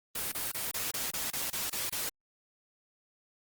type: noise bursts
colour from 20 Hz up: white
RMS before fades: -34 dBFS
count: 10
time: 0.15-2.093 s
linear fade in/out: 5 ms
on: 170 ms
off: 27 ms
effects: Opus 24 kbps